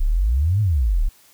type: exponential two-way sweep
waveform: sine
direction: up then down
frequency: 30.87 to 110 to 30.87 Hz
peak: -15 dBFS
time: 0-1.09 s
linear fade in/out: 10 ms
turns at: 0.61 s
effects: white hiss -53 dBFS RMS until 1.33 s